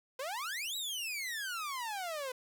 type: exponential two-way sweep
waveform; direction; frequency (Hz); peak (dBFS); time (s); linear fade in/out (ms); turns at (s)
sawtooth; up then down; 496.1 to 3957 to 496.1; -33; 0.19-2.32; 5; 0.76
effects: 10-bit